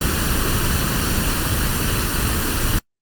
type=noise with comb filter; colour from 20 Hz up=pink; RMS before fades=-19 dBFS; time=0.01-2.79 s; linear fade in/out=5 ms; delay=0.69 ms; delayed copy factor=+0.6; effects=noise-tail reverb RT60 0.1 s tail -26 dB re dry + Opus 32 kbps